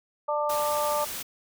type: harmonic tone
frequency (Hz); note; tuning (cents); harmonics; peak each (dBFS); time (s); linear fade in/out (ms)
296.5; D4; +17; 2 / 3 / 4; -27 / -29 / -30; 0.28-1.05; 10
type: noise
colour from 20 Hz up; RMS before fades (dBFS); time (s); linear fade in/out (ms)
white; -35; 0.49-1.23; 10
effects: none